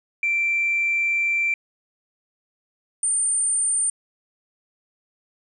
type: tone pair in turn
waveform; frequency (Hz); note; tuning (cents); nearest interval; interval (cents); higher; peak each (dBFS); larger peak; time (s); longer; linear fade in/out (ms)
sine; 2349 / 8967; D7 / C#9; 0 / +19; octave + major seventh; 2319; second; -18; neither; 0.23-1.54 / 3.03-3.9; first; 2
effects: tanh soft clip ceiling -14 dBFS